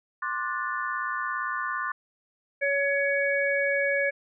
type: chord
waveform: sine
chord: D dominant seventh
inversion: third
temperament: just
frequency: 1057.2 / 1174.7 / 1468.3 / 1762 Hz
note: C6 / D6 / F#6 / A6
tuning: +18 / 0 / -14 / +2 cents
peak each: -33 dBFS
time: 0.22-1.92 s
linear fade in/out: 5 ms
type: harmonic tone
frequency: 561 Hz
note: C#5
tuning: 21 cents sharp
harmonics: 1 / 3 / 4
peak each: -26 / -27 / -28 dBFS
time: 2.61-4.11 s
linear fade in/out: 20 ms
effects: none